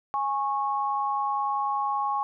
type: tone pair together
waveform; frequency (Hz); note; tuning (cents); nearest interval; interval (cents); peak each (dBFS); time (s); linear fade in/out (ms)
sine; 828 / 1097.6; G#5 / C#6; -5 / -17; perfect fourth; 488; -27; 0.14-2.23; 0
effects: none